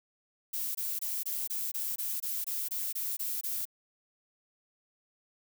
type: noise bursts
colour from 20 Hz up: violet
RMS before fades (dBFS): -34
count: 13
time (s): 0.53-3.654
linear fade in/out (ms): 10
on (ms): 220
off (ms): 22
effects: none